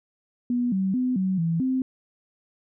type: tone with pitch steps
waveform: sine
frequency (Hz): 243.9 / 190.9 / 252.9 / 188.3 / 165.5 / 259.9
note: B3 / G3 / B3 / F#3 / E3 / C4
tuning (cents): -21 / -46 / +41 / +31 / +7 / -11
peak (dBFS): -21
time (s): 0.5-1.82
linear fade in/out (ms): 2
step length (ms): 220
effects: none